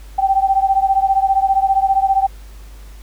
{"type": "beating tone pair", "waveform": "sine", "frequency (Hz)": [772, 787], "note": ["G5", "G5"], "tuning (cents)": [-27, 7], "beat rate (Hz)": 15, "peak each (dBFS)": [-14, -16], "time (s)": [0.18, 2.27], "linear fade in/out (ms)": 10, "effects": ["added 50 Hz sine -34 dBFS peak until 3.02 s", "pink hiss -47 dBFS RMS until 3.02 s"]}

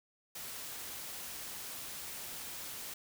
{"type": "noise", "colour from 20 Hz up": "white", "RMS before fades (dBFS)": -44, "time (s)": [0.35, 2.94], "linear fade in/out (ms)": 5, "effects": []}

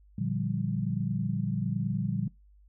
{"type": "chord", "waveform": "sine", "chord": "G minor seventh", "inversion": "first", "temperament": "equal", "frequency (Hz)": [116.54, 146.83, 174.61, 196], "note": ["Bb2", "D3", "F3", "G3"], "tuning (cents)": [0, 0, 0, 0], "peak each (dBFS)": -33, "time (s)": [0.18, 2.28], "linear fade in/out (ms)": 5, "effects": ["noise-tail reverb RT60 0.2 s tail -21 dB re dry", "added 50 Hz sine -55 dBFS peak until 2.68 s"]}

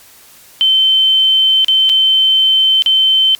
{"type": "tone with dropouts", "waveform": "sine", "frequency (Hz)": 3086, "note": "G7", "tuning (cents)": -28, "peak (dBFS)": -7, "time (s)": [0.61, 3.35], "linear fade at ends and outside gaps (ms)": 0, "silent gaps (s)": [[1.646, 1.683], [1.893, 1.897], [2.822, 2.861]], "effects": ["white hiss -42 dBFS RMS until 3.39 s", "MP3 96 kbps"]}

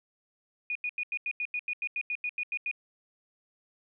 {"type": "tone bursts", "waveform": "sine", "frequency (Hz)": 2459, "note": "D#7", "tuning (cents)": -21, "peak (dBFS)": -29, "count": 15, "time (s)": [0.7, 2.713], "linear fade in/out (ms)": 2, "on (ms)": 53, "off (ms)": 87, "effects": []}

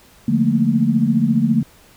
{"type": "chord", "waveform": "sine", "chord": "Bb major seventh", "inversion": "first", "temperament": "just", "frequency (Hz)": [145.68, 174.81, 218.5, 233.1], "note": ["D3", "F3", "A3", "Bb3"], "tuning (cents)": [-14, 2, -12, 0], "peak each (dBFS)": [-21, -23, -17, -17], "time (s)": [0.28, 1.63], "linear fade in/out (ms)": 5, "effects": ["pink hiss -49 dBFS RMS until 1.96 s"]}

